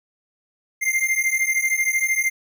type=beating tone pair; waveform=square; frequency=2093 / 2106 Hz; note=C7 / C7; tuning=0 / +11 cents; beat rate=13 Hz; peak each=-23 / -22 dBFS; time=0.81-2.3 s; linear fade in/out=20 ms; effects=none